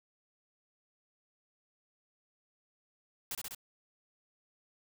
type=noise with echo; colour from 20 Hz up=white; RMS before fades=-38 dBFS; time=3.31-3.35 s; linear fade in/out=2 ms; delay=66 ms; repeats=3; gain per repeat=-2 dB; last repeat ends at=3.548 s; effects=none